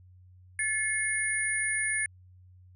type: tone cluster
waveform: sine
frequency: 1735 / 2167 / 9580 Hz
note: A6 / C#7 / D9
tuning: -25 / -40 / +33 cents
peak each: -31 dBFS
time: 0.59-2.06 s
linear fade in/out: 2 ms
effects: added 91 Hz sine -52 dBFS peak until 2.75 s